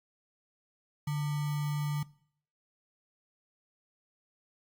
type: tone with sample-and-hold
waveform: sine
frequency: 146.83 Hz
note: D3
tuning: in tune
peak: -29 dBFS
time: 1.07-2.03 s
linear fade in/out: 5 ms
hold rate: 1050 Hz
effects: noise-tail reverb RT60 0.6 s tail -21 dB re dry + Opus 48 kbps